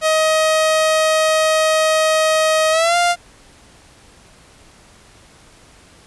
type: tone with pitch glide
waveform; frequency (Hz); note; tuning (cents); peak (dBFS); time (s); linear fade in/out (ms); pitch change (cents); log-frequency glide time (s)
sawtooth; 630 to 699; D#5 to F5; +21 to +1; -9; 0.01-3.16; 50; +180; 2.71-2.96
effects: pink hiss -47 dBFS RMS until 6.06 s + resampled to 24000 Hz